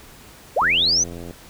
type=linear sweep; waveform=sine; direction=up; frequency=406.7 to 6272 Hz; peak=-15 dBFS; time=0.56-1.04 s; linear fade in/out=10 ms
type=click train; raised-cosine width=2 ms; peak=-22 dBFS; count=60; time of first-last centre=0.62-1.309 s; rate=85.6 Hz
effects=pink hiss -45 dBFS RMS until 1.49 s